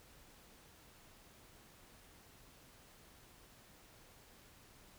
silence, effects pink hiss -62 dBFS RMS until 4.98 s

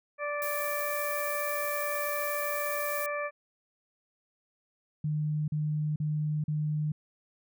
harmonic tone, 585 Hz, D5, 7 cents flat, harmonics 1 / 2 / 3 / 4, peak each -33 / -36 / -38 / -39 dBFS, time 0.18-3.31 s, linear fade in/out 50 ms
violet noise, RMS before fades -37 dBFS, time 0.42-3.06 s, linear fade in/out 0 ms
sine tone bursts, 151.7 Hz, D#3, 44 cents flat, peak -27 dBFS, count 4, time 5.04-6.92 s, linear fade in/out 5 ms, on 440 ms, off 40 ms
effects none

